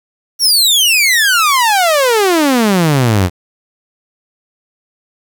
sawtooth exponential sweep, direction down, 5760 to 84.8 Hz, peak -5 dBFS, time 0.39-3.3 s, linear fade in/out 50 ms, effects 7-bit

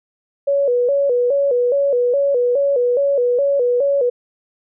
sine tone with vibrato, 523.3 Hz, C5, in tune, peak -13 dBFS, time 0.47-4.1 s, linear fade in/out 10 ms, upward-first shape square, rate 2.4 Hz, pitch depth 120 cents each way, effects none

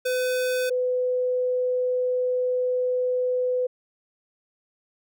square / sine tone pair in turn, 505 / 501.8 Hz, B4 / B4, +39 / +28 cents, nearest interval unison, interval 11 cents, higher first, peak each -23 / -21 dBFS, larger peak second, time 0.05-0.7 / 0.7-3.67 s, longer second, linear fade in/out 10 ms, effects none

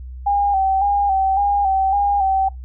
sine tone with vibrato, 790 Hz, G5, 13 cents sharp, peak -14 dBFS, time 0.26-2.49 s, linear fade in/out 10 ms, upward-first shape square, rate 1.8 Hz, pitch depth 43 cents each way, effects noise-tail reverb RT60 0.2 s tail -26 dB re dry + added 63 Hz sine -30 dBFS peak until 2.64 s

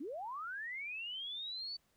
sine linear sweep, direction up, 246.5 to 4562 Hz, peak -40 dBFS, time 0-1.77 s, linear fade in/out 10 ms, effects pink hiss -75 dBFS RMS until 1.96 s

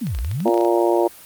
sine exponential two-way sweep, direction down then up, 277.2 to 51.91 to 277.2 Hz, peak -21 dBFS, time 0.01-0.5 s, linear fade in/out 10 ms, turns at 0.19 s
clicks, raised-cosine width 0.2 ms, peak -19 dBFS, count 11, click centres 0.069 / 0.149 / 0.188 / 0.247 / 0.314 / 0.404 / 0.478 / 0.542 / 0.577 / 0.61 / 0.649 s
harmonic tone, 116.54 Hz, A#2, in tune, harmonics 3 / 4 / 5 / 6 / 7 / 8, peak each -17 / -23 / -21 / -24 / -28 / -25 dBFS, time 0.45-1.08 s, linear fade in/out 10 ms
effects white hiss -43 dBFS RMS until 1.25 s + Opus 32 kbps

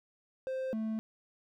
triangle tone pair in turn, 523.3 / 220 Hz, C5 / A3, 0 / 0 cents, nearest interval octave + minor third, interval 1500 cents, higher first, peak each -31 / -30 dBFS, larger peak second, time 0.47-0.73 / 0.73-0.99 s, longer neither, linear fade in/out 0 ms, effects none

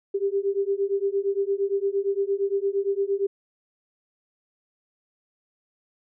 sine beating tone pair, 392 / 400.7 Hz, G4 / G4, 0 / +38 cents, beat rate 8.7 Hz, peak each -25 dBFS, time 0.14-3.27 s, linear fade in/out 10 ms, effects none

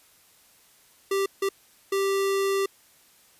square tone bursts at uneven times, 392 Hz, G4, in tune, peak -23 dBFS, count 3, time 1.11-1.26 / 1.42-1.49 / 1.92-2.66 s, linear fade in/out 5 ms, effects white hiss -58 dBFS RMS until 3.39 s + resampled to 32000 Hz

